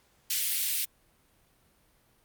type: high-pass noise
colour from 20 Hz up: white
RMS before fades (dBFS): -29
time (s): 0.3-0.85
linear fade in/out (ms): 5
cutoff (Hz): 2200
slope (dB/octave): 24
effects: pink hiss -66 dBFS RMS until 2.24 s + Opus 48 kbps